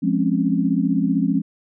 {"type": "chord", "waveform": "sine", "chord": "Db major seventh", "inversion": "first", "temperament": "equal", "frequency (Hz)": [174.61, 207.7, 261.6, 277.2], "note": ["F3", "Ab3", "C4", "Db4"], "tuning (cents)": [0, 0, 0, 0], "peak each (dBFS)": -22, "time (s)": [0.02, 1.42], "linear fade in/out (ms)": 20, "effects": []}